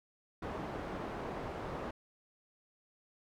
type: low-pass noise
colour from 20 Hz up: white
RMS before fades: -41 dBFS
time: 0.42-1.91 s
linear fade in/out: 5 ms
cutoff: 800 Hz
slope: 12 dB/octave
effects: none